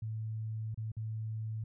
sine tone with dropouts, 110 Hz, A2, in tune, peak -35 dBFS, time 0.02-1.64 s, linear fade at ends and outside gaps 5 ms, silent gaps 0.745-0.775 / 0.918-0.967 s, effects none

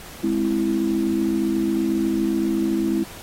sine chord, Ab augmented, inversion none, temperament equal, 207.7 / 261.6 / 329.6 Hz, Ab3 / C4 / E4, 0 / 0 / 0 cents, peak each -24 / -25 / -21 dBFS, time 0.23-3.04 s, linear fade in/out 10 ms, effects pink hiss -40 dBFS RMS until 3.22 s + AAC 48 kbps

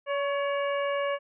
harmonic tone with a mistuned harmonic, 566 Hz, C#5, 36 cents sharp, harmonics 1 / 2 / 3 / 4 / 5, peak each -27 / -33 / -37 / -39 / -41 dBFS, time 0.06-1.19 s, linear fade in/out 50 ms, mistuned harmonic 2, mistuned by -31 cents, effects none

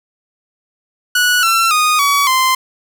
sawtooth tone with pitch steps, 1470 / 1348 / 1236.1 / 1133.5 / 1039.4 Hz, F#6 / E6 / D#6 / C#6 / C6, -12 / +38 / -12 / +38 / -12 cents, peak -7 dBFS, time 1.15-2.55 s, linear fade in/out 5 ms, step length 280 ms, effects none

